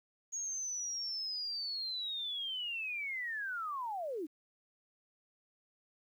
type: linear sweep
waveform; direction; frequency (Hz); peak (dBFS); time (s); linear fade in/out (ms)
sine; down; 6645 to 277.2; -36; 0.32-4.27; 20
effects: 11-bit